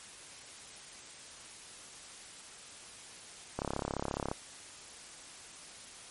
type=click train; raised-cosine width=1 ms; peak=-19 dBFS; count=26; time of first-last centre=3.59-4.315 s; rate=34.5 Hz; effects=white hiss -50 dBFS RMS until 6.1 s + MP3 48 kbps